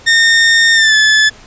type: tone with pitch glide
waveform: sawtooth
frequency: 1829 to 1730.3 Hz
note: A#6 to A6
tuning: -33 to -29 cents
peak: -3 dBFS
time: 0.06-1.3 s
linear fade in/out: 20 ms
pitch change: -96 cents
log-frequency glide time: 0.73-0.95 s
effects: pink hiss -39 dBFS RMS until 1.46 s + resampled to 16000 Hz